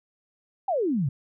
sine exponential sweep, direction down, 820 to 123.47 Hz, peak -22 dBFS, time 0.68-1.09 s, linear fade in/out 5 ms, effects none

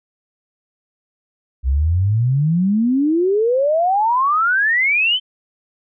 sine exponential sweep, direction up, 61.74 to 3136 Hz, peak -13 dBFS, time 1.63-5.2 s, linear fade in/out 50 ms, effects none

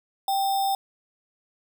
sine tone with sample-and-hold, 784 Hz, G5, in tune, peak -21 dBFS, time 0.28-0.75 s, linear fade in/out 2 ms, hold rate 4410 Hz, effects none

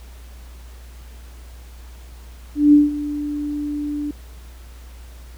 sine tone with ADSR envelope, 293.7 Hz, D4, in tune, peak -6 dBFS, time 2.55-4.11 s, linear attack 180 ms, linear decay 170 ms, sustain -16 dB, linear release 3 ms, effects added 60 Hz sine -37 dBFS peak until 5.37 s + pink hiss -49 dBFS RMS until 5.37 s

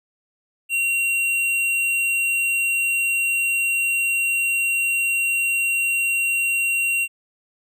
sine tone with hard clipping, 2749 Hz, F7, 28 cents flat, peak -20 dBFS, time 0.69-7.08 s, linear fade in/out 50 ms, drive 11 dB, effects none

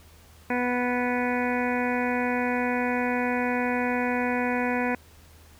harmonic tone, 246.5 Hz, B3, 3 cents flat, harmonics 1 / 2 / 3 / 4 / 6 / 7 / 8 / 9 / 10, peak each -27 / -30 / -32 / -33 / -35 / -35 / -36 / -37 / -37 dBFS, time 0.5-4.95 s, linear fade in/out 2 ms, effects added 79 Hz sine -52 dBFS peak until 5.59 s + pink hiss -55 dBFS RMS until 5.59 s

